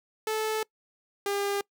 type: tone pair in turn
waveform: sawtooth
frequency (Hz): 435.7 / 402.2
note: A4 / G4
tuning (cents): -17 / +44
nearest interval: minor second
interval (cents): 139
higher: first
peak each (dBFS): -23 / -23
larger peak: neither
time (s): 0.27-0.63 / 1.26-1.61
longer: first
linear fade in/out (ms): 2
effects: noise-tail reverb RT60 0.1 s tail -24 dB re dry